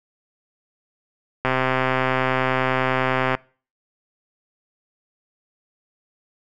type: click train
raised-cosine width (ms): 0.5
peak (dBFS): -5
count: 248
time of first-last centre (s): 1.45-3.35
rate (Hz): 130
effects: noise-tail reverb RT60 0.4 s tail -24 dB re dry